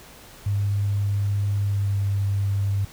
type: tone with pitch glide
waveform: sine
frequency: 101 to 99.38 Hz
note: G#2 to G2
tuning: -48 to +24 cents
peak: -20 dBFS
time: 0.46-2.85 s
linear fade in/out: 5 ms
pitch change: -28 cents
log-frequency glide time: 1.55-2.1 s
effects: pink hiss -46 dBFS RMS until 2.92 s